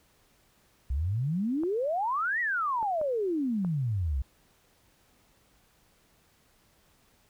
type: exponential two-way sweep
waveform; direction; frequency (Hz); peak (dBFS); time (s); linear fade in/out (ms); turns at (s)
sine; up then down; 61.1 to 1975.5 to 61.1; -26; 0.9-4.22; 5; 2.4
type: clicks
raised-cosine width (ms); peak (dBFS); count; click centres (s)
1; -28; 4; 1.635 / 2.828 / 3.014 / 3.648
effects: pink hiss -65 dBFS RMS until 7.29 s